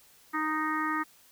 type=harmonic tone; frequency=310.3 Hz; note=D#4; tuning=5 cents flat; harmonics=1 / 3 / 4 / 5 / 6 / 7; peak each=-33 / -36 / -31 / -40 / -34 / -44 dBFS; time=0.33-1.04 s; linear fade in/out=20 ms; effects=white hiss -59 dBFS RMS until 1.31 s